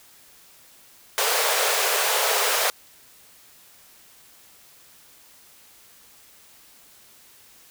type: high-pass noise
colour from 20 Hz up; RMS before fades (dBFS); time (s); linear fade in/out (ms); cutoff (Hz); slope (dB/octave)
pink; -22; 1.18-2.7; 0; 410; 96
effects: white hiss -52 dBFS RMS until 7.7 s